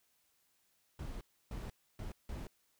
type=noise bursts at uneven times; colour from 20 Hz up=brown; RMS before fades=-43 dBFS; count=4; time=0.99-1.21 / 1.51-1.7 / 1.99-2.12 / 2.29-2.47 s; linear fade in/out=2 ms; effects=white hiss -75 dBFS RMS until 2.79 s